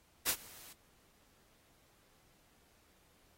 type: noise with ADSR envelope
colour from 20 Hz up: white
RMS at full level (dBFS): -30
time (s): 0.25-0.73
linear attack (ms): 38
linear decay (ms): 70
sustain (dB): -24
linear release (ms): 4
effects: pink hiss -69 dBFS RMS until 3.37 s + AAC 48 kbps